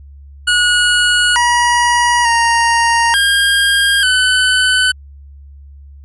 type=tone with pitch steps; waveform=25% pulse; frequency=1454 / 961 / 931 / 1613 / 1508 Hz; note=F#6 / B5 / A#5 / G6 / F#6; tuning=-31 / -48 / -2 / +49 / +32 cents; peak=-6 dBFS; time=0.47-4.92 s; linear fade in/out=10 ms; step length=890 ms; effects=added 70 Hz sine -34 dBFS peak until 6.04 s + resampled to 24000 Hz